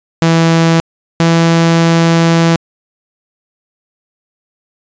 sawtooth tone pair in turn, 164.81 / 166.24 Hz, E3 / E3, 0 / +15 cents, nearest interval unison, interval 15 cents, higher second, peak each -3 dBFS, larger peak neither, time 0.22-0.8 / 1.2-2.56 s, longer second, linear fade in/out 0 ms, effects resampled to 16000 Hz

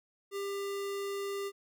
square tone, 398.2 Hz, G4, 27 cents sharp, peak -35 dBFS, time 0.31-1.52 s, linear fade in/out 50 ms, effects none

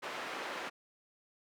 white band-pass noise, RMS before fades -41 dBFS, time 0.02-0.7 s, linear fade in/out 20 ms, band 320 to 1900 Hz, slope 12 dB/octave, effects none

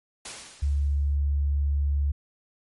white noise with exponential decay, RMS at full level -34 dBFS, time 0.25-1.17 s, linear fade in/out 5 ms, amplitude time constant 200 ms
sine tone, 71.3 Hz, C#2, 49 cents sharp, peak -21 dBFS, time 0.62-2.12 s, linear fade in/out 10 ms
effects low-pass 10000 Hz 12 dB/octave + MP3 48 kbps

